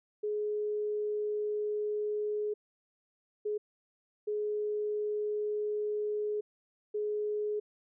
sine tone bursts at uneven times, 420.3 Hz, G#4, 21 cents sharp, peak -30 dBFS, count 4, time 0.23-2.54 / 3.45-3.58 / 4.27-6.41 / 6.94-7.6 s, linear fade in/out 10 ms, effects none

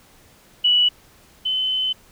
sine tone pair in turn, 2947 / 3044 Hz, F#7 / F#7, -8 / +48 cents, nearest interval minor second, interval 56 cents, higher second, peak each -13 / -19 dBFS, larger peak first, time 0.64-0.89 / 1.45-1.93 s, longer second, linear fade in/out 10 ms, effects pink hiss -52 dBFS RMS until 2.11 s

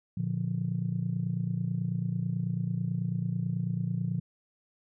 sine chord, Bb major, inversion none, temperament just, 116.54 / 145.68 / 174.81 Hz, Bb2 / D3 / F3, 0 / -14 / +2 cents, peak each -32 / -33 / -31 dBFS, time 0.17-4.2 s, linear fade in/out 5 ms, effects tanh soft clip ceiling -19 dBFS

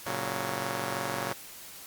5% pulse chord, F# major, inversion first, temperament just, 115.62 / 138.75 / 185 Hz, A#2 / C#3 / F#3, -14 / +2 / 0 cents, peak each -25 dBFS, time 0.06-1.33 s, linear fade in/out 5 ms, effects white hiss -46 dBFS RMS until 1.86 s + Opus 48 kbps

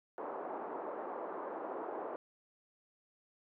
pink band-pass noise, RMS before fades -42 dBFS, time 0.18-2.16 s, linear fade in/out 0 ms, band 350 to 1100 Hz, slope 24 dB/octave, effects none

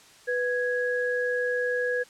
sine tone pair together, 493.9 / 1661.2 Hz, B4 / G#6, 0 / 0 cents, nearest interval octave + major sixth, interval 2100 cents, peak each -26 / -28 dBFS, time 0.27-2.04 s, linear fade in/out 20 ms, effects white hiss -53 dBFS RMS until 2.09 s + low-pass 8000 Hz 12 dB/octave

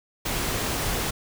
pink noise, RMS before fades -27 dBFS, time 0.25-1.11 s, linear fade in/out 10 ms, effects none

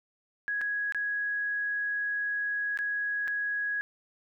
sine tone with dropouts, 1664 Hz, G#6, 3 cents sharp, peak -28 dBFS, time 0.48-3.81 s, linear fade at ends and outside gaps 0 ms, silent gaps 0.611-0.615 / 0.923-0.947 / 2.774-2.789 / 3.276-3.28 s, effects none

